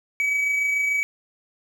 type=tone with amplitude modulation; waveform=triangle; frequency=2278 Hz; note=C#7; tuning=47 cents sharp; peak=-17 dBFS; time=0.2-1.03 s; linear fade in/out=0 ms; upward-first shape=sine; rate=26.8 Hz; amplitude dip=30%; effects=none